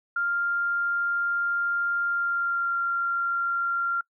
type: tone with pitch glide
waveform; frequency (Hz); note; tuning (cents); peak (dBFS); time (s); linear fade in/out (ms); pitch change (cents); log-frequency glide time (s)
sine; 1396.9 to 1383.3; F6 to F6; 0 to -17; -23; 0.16-4.01; 5; -17; 2.05-2.75
effects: noise-tail reverb RT60 0.1 s tail -25 dB re dry